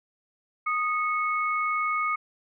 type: tone pair together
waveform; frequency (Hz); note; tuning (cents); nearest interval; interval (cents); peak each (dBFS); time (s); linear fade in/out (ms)
sine; 1240.4 / 2200; D#6 / C#7; -6 / -14; minor seventh; 992; -25 / -29; 0.66-2.16; 10
effects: none